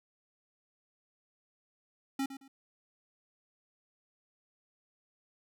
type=tone with echo; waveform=square; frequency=271.3 Hz; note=C#4; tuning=37 cents flat; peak=-31 dBFS; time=2.19-2.26 s; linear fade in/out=5 ms; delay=110 ms; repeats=2; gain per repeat=-12 dB; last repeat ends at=2.48 s; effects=none